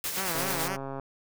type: noise with tremolo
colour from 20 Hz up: white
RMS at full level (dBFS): -31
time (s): 0.04-0.68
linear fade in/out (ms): 2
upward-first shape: sine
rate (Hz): 9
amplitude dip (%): 40
type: tone with vibrato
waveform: 5% pulse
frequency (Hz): 176.6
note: F3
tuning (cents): +20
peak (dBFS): -20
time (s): 0.16-0.77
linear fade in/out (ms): 20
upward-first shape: sine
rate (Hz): 3.9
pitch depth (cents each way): 160
type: click train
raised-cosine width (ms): 1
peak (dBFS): -23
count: 89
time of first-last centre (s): 0.35-0.997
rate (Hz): 136
effects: none